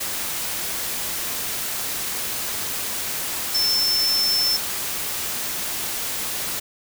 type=tone in noise; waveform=sine; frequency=5320 Hz; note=E8; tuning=15 cents sharp; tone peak=-18 dBFS; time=3.54-4.57 s; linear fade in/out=10 ms; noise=white; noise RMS=-27 dBFS; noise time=0-6.6 s; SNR=+6 dB; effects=none